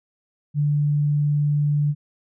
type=tone; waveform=sine; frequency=146.83 Hz; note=D3; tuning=in tune; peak=-17 dBFS; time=0.54-1.95 s; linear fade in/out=50 ms; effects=none